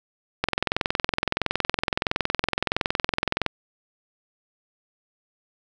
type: click train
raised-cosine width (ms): 0.3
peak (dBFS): -5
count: 66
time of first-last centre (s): 0.44-3.463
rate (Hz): 21.5
effects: none